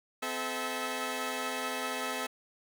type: tone cluster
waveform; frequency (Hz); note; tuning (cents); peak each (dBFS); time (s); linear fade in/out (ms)
10% pulse; 257.4 / 434.3 / 649; C4 / A4 / E5; -28 / -23 / -27; -29; 0.22-2.27; 10
effects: none